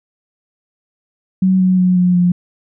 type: tone with pitch steps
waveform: sine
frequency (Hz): 187.7 / 185.01 / 182.36 / 179.74 / 177.17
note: F#3 / F#3 / F#3 / F#3 / F3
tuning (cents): +25 / 0 / -25 / -50 / +25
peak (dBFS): -9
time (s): 1.42-2.32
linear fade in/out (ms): 5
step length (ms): 180
effects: none